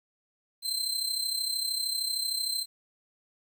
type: tone with amplitude modulation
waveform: sawtooth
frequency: 4110 Hz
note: C8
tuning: 32 cents flat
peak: -23 dBFS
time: 0.62-2.66 s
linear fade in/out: 50 ms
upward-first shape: sine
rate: 33.1 Hz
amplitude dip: 60%
effects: 10-bit